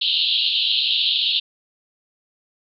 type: band-pass noise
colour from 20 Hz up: white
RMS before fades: -20 dBFS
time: 0.01-1.4 s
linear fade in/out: 10 ms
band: 2800 to 4200 Hz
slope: 96 dB/octave
effects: none